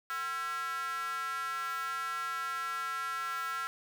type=tone with high-pass filter; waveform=square; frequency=149.9 Hz; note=D3; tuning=36 cents sharp; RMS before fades=-36 dBFS; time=0.1-3.67 s; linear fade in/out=0 ms; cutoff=1400 Hz; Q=7.4; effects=none